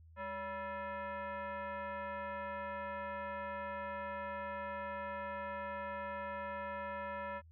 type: tone with frequency modulation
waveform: sine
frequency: 203.8 Hz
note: G#3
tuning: 32 cents flat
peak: -39 dBFS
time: 0.16-7.42 s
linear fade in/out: 50 ms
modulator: 770 Hz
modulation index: 2
effects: added 81 Hz sine -56 dBFS peak until 7.51 s